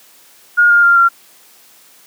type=tone with pitch steps; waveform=sine; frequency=1428 / 1410.8 / 1393.8 / 1377 Hz; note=F6 / F6 / F6 / F6; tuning=+38 / +17 / -4 / -25 cents; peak=-6 dBFS; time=0.57-1.09 s; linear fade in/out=20 ms; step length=130 ms; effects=white hiss -46 dBFS RMS until 2.06 s + high-pass 200 Hz 12 dB/octave